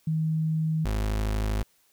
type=tone pair in turn; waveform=sine / 35% pulse; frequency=158.3 / 52.69 Hz; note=D#3 / G#1; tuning=+30 / +26 cents; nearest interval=octave + perfect fifth; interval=1904 cents; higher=first; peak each=-23 dBFS; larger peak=neither; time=0.07-0.85 / 0.85-1.63 s; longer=neither; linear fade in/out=5 ms; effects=white hiss -65 dBFS RMS until 1.92 s